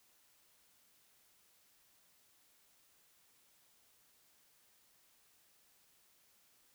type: silence
effects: white hiss -70 dBFS RMS until 6.74 s